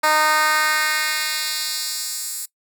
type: tone with high-pass filter sweep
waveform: 10% pulse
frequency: 307.6 Hz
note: D#4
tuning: 20 cents flat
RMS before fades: -21 dBFS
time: 0.03-2.46 s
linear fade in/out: 10 ms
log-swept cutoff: 780 to 8800 Hz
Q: 1.2
effects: noise-tail reverb RT60 0.1 s tail -20 dB re dry